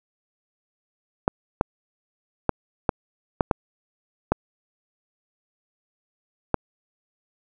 clicks, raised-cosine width 1 ms, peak -4 dBFS, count 8, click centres 1.279 / 1.611 / 2.493 / 2.892 / 3.408 / 3.512 / 4.32 / 6.543 s, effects none

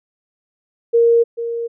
sine tone with echo, 466.2 Hz, A#4, in tune, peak -9 dBFS, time 0.93-1.24 s, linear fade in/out 20 ms, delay 440 ms, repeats 1, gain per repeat -11 dB, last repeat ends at 1.68 s, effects none

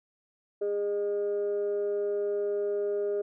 sine tone pair together, 408.5 / 612 Hz, G#4 / D#5, -29 / -29 cents, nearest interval perfect fifth, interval 700 cents, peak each -26 / -34 dBFS, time 0.61-3.22 s, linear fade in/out 10 ms, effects tanh soft clip ceiling -22 dBFS

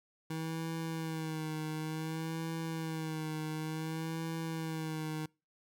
25% pulse tone with vibrato, 159.4 Hz, D#3, 42 cents sharp, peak -32 dBFS, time 0.3-5.26 s, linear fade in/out 5 ms, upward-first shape sine, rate 0.56 Hz, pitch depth 42 cents each way, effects noise-tail reverb RT60 0.3 s tail -26 dB re dry

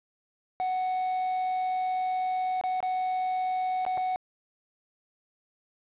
triangle tone with dropouts, 742 Hz, F#5, 5 cents sharp, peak -24 dBFS, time 0.6-4.16 s, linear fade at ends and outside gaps 0 ms, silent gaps 2.612-2.638 / 2.804-2.828 / 3.851-3.864 / 3.974-3.978 s, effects resampled to 8000 Hz + 9-bit

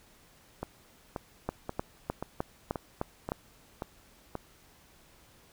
two click trains, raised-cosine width 1 ms, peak -16 / -20 dBFS, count 7 / 8, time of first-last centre 1.49-3.319 / 0.63-4.353 s, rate 3.28 / 1.88 Hz, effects pink hiss -60 dBFS RMS until 5.52 s

